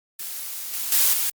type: noise with level steps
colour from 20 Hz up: blue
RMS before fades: -32 / -28 / -18 / -23 dBFS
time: 0.19-1.3 s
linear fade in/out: 5 ms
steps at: 0.73 / 0.92 / 1.13 s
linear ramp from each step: 2 ms
effects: Opus 48 kbps